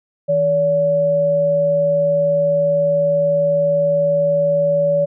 sine tone pair together, 161 / 571.4 Hz, E3 / D5, -41 / -48 cents, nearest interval octave + minor seventh, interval 2193 cents, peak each -24 / -13 dBFS, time 0.28-5.06 s, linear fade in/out 20 ms, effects none

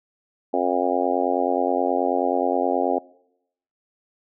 harmonic tone, 89.4 Hz, F2, 41 cents sharp, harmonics 3 / 4 / 5 / 6 / 7 / 8 / 9, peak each -27 / -27 / -27 / -27 / -27 / -27 / -27 dBFS, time 0.53-2.99 s, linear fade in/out 10 ms, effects noise-tail reverb RT60 0.8 s tail -23 dB re dry

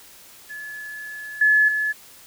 sine tone with level steps, 1714 Hz, A6, 46 cents flat, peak -32 / -13 / -20 dBFS, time 0.49-1.93 s, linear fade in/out 20 ms, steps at 1.41 / 1.68 s, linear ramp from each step 5 ms, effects white hiss -47 dBFS RMS until 2.26 s

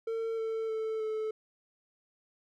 triangle tone with pitch steps, 452.2 / 446.5 / 440.9 / 435.3 Hz, A4 / A4 / A4 / A4, +47 / +25 / +4 / -19 cents, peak -29 dBFS, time 0.07-1.31 s, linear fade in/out 5 ms, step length 310 ms, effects none

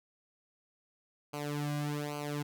sawtooth tone with flanger, 146.83 Hz, D3, in tune, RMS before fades -36 dBFS, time 1.33-2.43 s, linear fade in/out 10 ms, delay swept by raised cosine 0.55 to 2.25 ms, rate 1.2 Hz, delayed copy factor -0.9, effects none

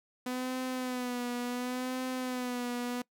sawtooth tone with vibrato, 250 Hz, B3, 21 cents sharp, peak -29 dBFS, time 0.26-3.02 s, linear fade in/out 5 ms, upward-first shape sine, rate 0.7 Hz, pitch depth 47 cents each way, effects noise-tail reverb RT60 0.1 s tail -22 dB re dry

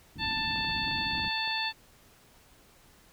white low-pass noise, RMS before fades -41 dBFS, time 0.15-1.3 s, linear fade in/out 20 ms, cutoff 310 Hz, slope 48 dB/octave
harmonic tone, 885 Hz, A5, 10 cents sharp, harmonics 1 / 2 / 3 / 4 / 5, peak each -35 / -35 / -35 / -35 / -35 dBFS, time 0.18-1.73 s, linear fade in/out 50 ms
clicks, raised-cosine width 1 ms, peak -33 dBFS, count 11, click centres 0.559 / 0.607 / 0.647 / 0.696 / 0.88 / 0.913 / 1.013 / 1.151 / 1.196 / 1.245 / 1.476 s
effects pink hiss -59 dBFS RMS until 3.12 s

